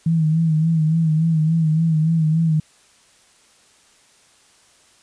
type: tone with vibrato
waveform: sine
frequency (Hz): 160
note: D#3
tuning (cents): +49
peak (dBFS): -14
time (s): 0.06-2.6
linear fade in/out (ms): 5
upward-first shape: sine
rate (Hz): 3.5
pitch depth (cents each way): 59
effects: white hiss -54 dBFS RMS until 5.02 s + resampled to 22050 Hz